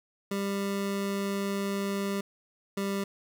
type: tone pair in turn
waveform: 25% pulse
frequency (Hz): 198.6 / 197.89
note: G3 / G3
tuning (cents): +23 / +17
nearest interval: unison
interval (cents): 6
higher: first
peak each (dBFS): -25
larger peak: neither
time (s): 0.31-2.21 / 2.77-3.04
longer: first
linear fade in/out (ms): 5
effects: none